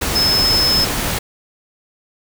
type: tone in noise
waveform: sine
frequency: 5200 Hz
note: E8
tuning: 24 cents flat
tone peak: -13 dBFS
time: 0.15-0.85 s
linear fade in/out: 10 ms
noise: pink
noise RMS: -20 dBFS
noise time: 0.01-1.19 s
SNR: +4 dB
effects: none